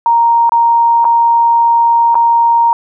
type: tone with dropouts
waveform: sine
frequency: 932.3 Hz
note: A#5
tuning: in tune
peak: -6 dBFS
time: 0.06-2.73 s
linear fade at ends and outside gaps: 1 ms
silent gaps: 0.494-0.52 / 1.044-1.051 / 2.145-2.153 s
effects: none